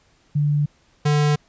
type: tone pair in turn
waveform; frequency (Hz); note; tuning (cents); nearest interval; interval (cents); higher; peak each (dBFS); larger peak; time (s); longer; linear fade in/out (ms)
sine / square; 146.83 / 148.11; D3 / D3; 0 / +15; unison; 15; second; -16; neither; 0.35-0.66 / 1.05-1.36; neither; 10
effects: pink hiss -59 dBFS RMS until 1.48 s + resampled to 16000 Hz